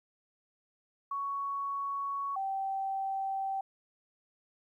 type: tone pair in turn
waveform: sine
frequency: 1115 / 776.4 Hz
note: C#6 / G5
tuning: +10 / -17 cents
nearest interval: tritone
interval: 627 cents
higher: first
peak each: -32 / -31 dBFS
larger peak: second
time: 1.11-2.36 / 2.36-3.61 s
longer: neither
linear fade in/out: 5 ms
effects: 12-bit